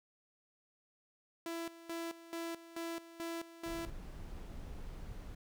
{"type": "tone with tremolo", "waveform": "sawtooth", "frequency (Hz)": 333.8, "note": "E4", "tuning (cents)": 22, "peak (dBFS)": -35, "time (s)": [1.46, 3.9], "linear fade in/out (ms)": 2, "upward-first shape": "square", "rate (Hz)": 2.3, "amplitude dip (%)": 80}
{"type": "noise", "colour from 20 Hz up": "brown", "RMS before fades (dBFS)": -46, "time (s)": [3.66, 5.35], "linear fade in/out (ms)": 5}
{"effects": []}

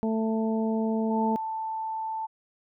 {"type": "harmonic tone", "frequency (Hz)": 221.6, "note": "A3", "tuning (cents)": 13, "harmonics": [1, 2, 3, 4], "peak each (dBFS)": [-25, -31, -35, -37], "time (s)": [0.03, 1.36], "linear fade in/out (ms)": 0}
{"type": "tone", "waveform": "sine", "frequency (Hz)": 884, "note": "A5", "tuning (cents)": 8, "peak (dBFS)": -29, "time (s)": [1.09, 2.27], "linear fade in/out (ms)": 20}
{"effects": []}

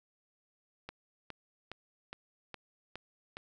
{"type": "click train", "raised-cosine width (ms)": 0.3, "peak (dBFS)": -26, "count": 7, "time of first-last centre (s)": [0.89, 3.369], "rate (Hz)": 2.42, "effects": []}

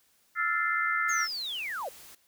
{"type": "chord", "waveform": "sine", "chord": "F major seventh", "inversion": "third", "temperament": "equal with one note detuned", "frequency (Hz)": [1318.5, 1396.9, 1760, 2081], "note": ["E6", "F6", "A6", "C7"], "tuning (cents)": [0, 0, 0, -10], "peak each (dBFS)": -31, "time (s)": [0.35, 1.28], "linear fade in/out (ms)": 50}
{"type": "noise", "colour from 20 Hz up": "white", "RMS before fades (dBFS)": -50, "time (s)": [1.08, 2.15], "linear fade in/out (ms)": 5}
{"type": "linear sweep", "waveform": "sine", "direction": "down", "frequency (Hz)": [6645, 463.3], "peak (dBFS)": -32, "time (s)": [1.09, 1.89], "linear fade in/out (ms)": 5}
{"effects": ["white hiss -67 dBFS RMS until 2.27 s"]}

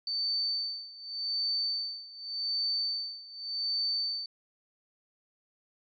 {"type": "tone with tremolo", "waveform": "sine", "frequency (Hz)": 4553, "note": "C#8", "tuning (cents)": 45, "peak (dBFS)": -25, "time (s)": [0.07, 4.26], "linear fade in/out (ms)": 2, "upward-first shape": "sine", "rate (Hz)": 0.86, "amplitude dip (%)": 90, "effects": ["tanh soft clip ceiling -25 dBFS", "MP3 48 kbps"]}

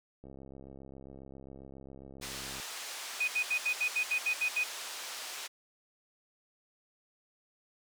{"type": "click train", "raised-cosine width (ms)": 2, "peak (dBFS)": -36, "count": 160, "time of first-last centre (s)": [0.24, 2.599], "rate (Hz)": 67.4}
{"type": "band-pass noise", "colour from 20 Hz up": "white", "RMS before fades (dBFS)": -42, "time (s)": [2.21, 5.48], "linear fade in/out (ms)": 20, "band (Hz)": [580, 7000], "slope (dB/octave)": 12}
{"type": "tone bursts", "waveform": "sine", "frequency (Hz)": 2489, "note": "D#7", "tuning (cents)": 0, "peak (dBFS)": -27, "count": 10, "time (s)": [3.2, 4.639], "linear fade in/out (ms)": 10, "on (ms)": 80, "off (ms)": 71}
{"effects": []}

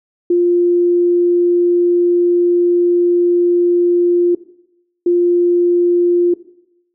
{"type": "tone pair in turn", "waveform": "sine", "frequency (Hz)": [350, 350], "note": ["F4", "F4"], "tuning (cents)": [4, 4], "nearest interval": "unison", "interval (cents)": 0, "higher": "neither", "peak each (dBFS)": -9, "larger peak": "neither", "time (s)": [[0.3, 4.35], [5.06, 6.34]], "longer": "first", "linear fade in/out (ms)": 5, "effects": ["noise-tail reverb RT60 0.8 s tail -17 dB re dry"]}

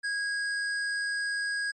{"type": "tone", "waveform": "square", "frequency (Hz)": 1644, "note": "G#6", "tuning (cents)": -18, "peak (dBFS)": -29, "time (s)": [0.03, 1.72], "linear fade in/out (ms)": 20, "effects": ["MP3 32 kbps"]}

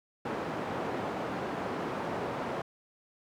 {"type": "band-pass noise", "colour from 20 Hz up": "white", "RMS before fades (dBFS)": -35, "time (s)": [0.25, 2.62], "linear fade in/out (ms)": 5, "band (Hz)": [130, 840], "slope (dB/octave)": 12, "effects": []}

